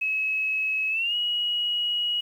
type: tone with pitch glide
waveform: sine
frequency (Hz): 2572 to 2904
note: E7 to F#7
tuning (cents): -43 to -33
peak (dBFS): -23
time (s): 0.01-2.21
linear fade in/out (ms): 10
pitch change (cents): +210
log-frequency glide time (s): 0.9-1.15
effects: 9-bit

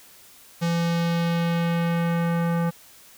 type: tone with low-pass filter sweep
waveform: square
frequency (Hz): 169.2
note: E3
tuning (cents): +45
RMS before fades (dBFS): -23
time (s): 0.61-2.71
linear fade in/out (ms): 20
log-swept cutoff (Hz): 6400 to 1400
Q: 1.1
effects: white hiss -50 dBFS RMS until 3.17 s

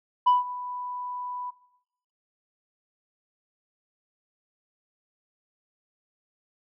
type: tone with ADSR envelope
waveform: sine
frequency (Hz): 990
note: B5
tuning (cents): +4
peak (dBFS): -13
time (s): 0.26-1.51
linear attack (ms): 14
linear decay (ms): 160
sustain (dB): -18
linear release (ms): 16
effects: noise-tail reverb RT60 0.8 s tail -20 dB re dry + tanh soft clip ceiling -14 dBFS

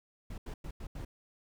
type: noise bursts at uneven times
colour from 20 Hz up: brown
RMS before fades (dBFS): -41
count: 5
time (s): 0.3-0.38 / 0.46-0.54 / 0.64-0.71 / 0.8-0.87 / 0.95-1.05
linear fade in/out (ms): 5
effects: none

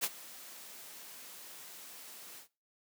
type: noise with ADSR envelope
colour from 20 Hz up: white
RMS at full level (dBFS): -30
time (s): 0.01-2.48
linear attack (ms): 30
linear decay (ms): 43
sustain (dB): -20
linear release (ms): 100
effects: noise-tail reverb RT60 0.3 s tail -20 dB re dry + high-pass 200 Hz 12 dB/octave

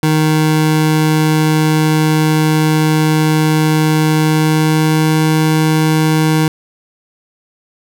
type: tone with pitch glide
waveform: 25% pulse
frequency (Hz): 155.56 to 156.73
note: D#3 to D#3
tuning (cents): 0 to +13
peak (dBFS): -6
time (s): 0.03-6.48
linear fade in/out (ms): 2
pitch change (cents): +13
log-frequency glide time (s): 4.2-5.19
effects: none

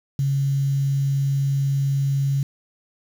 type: tone with quantisation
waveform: sine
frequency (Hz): 138.1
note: C#3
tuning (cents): -6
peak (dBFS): -18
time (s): 0.19-2.43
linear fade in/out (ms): 2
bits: 7
effects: none

